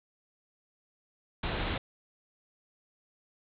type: low-pass noise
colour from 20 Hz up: pink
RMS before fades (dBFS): -33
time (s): 1.43-1.78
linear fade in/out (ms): 5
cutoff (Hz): 4000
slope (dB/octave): 96
effects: none